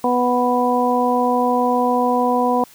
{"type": "harmonic tone", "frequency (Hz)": 246.9, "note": "B3", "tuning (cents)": 0, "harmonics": [1, 2, 3, 4], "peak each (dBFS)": [-20, -20, -20, -20], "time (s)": [0.04, 2.64], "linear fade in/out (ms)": 2, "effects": ["white hiss -47 dBFS RMS until 2.74 s"]}